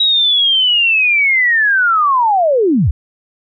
sine linear sweep, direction down, 3858 to 51.91 Hz, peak -9 dBFS, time 0-2.91 s, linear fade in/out 5 ms, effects none

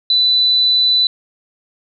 sine tone, 3988 Hz, B7, 16 cents sharp, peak -10 dBFS, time 0.1-1.07 s, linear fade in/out 2 ms, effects none

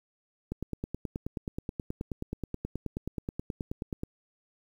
click train, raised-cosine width 3 ms, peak -20 dBFS, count 34, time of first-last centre 0.52-4.034 s, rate 9.39 Hz, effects 9-bit

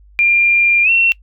sine tone with pitch glide, 2393 to 2717 Hz, D7 to F7, +32 to -48 cents, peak -9 dBFS, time 0.19-1.12 s, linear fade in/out 0 ms, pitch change +220 cents, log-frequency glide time 0.83-0.9 s, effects noise-tail reverb RT60 0.1 s tail -22 dB re dry + added 50 Hz sine -42 dBFS peak until 1.22 s

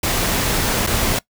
pink noise with dropouts, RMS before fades -19 dBFS, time 0.03-1.19 s, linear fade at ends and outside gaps 5 ms, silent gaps 0.866-0.871 s, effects noise-tail reverb RT60 0.1 s tail -21 dB re dry

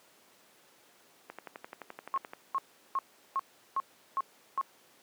click train, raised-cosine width 0.5 ms, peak -26 dBFS, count 13, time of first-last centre 1.3-2.334 s, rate 11.6 Hz
sine tone bursts, 1083 Hz, C#6, 41 cents flat, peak -27 dBFS, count 7, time 2.14-4.612 s, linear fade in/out 0 ms, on 36 ms, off 370 ms
effects pink hiss -61 dBFS RMS until 5.02 s + high-pass 300 Hz 12 dB/octave

